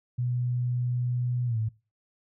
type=tone with pitch glide; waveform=sine; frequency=123.2 to 110.39 Hz; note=B2 to A2; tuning=-4 to +6 cents; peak=-25 dBFS; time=0.18-1.69 s; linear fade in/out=10 ms; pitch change=-190 cents; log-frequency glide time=1.46-1.58 s; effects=noise-tail reverb RT60 0.3 s tail -22 dB re dry